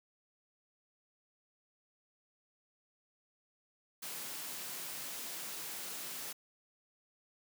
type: high-pass noise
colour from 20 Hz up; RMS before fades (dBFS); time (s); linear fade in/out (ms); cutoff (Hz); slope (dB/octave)
white; -43; 4.02-6.33; 10; 130; 48
effects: none